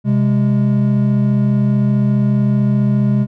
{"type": "tone pair together", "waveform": "triangle", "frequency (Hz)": [129.8, 205], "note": ["C3", "G#3"], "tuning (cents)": [-13, -22], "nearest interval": "minor sixth", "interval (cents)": 791, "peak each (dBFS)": -12, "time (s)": [0.04, 3.27], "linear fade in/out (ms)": 50, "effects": []}